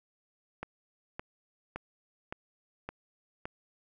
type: click train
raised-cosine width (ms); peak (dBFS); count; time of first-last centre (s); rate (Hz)
0.5; -22; 6; 0.63-3.455; 1.77
effects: none